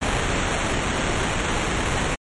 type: noise with sample-and-hold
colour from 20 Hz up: pink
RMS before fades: -23 dBFS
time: 0.01-2.16 s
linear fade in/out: 20 ms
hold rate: 4900 Hz
effects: MP3 48 kbps